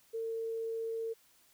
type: tone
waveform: sine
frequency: 452.6 Hz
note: A4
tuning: 49 cents sharp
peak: -34 dBFS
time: 0.13-1.14 s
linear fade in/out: 20 ms
effects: white hiss -66 dBFS RMS until 1.53 s